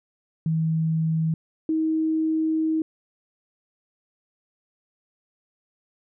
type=tone pair in turn; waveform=sine; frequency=160.6 / 317.3 Hz; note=E3 / D#4; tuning=-45 / +34 cents; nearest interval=octave; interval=1179 cents; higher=second; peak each=-20 dBFS; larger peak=neither; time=0.46-1.34 / 1.69-2.82 s; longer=second; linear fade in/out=2 ms; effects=none